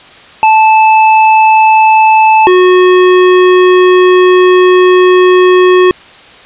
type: tone pair in turn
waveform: square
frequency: 875 / 365.7 Hz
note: A5 / F#4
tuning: -10 / -20 cents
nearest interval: octave + minor third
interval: 1510 cents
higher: first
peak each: -3 dBFS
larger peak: neither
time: 0.43-2.47 / 2.47-5.91 s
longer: second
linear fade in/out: 0 ms
effects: white hiss -35 dBFS RMS until 6.45 s + resampled to 8000 Hz